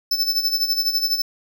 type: tone with tremolo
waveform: square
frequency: 5274 Hz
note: E8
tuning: in tune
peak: -16 dBFS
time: 0.11-1.22 s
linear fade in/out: 5 ms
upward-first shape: sine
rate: 12 Hz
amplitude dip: 70%
effects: none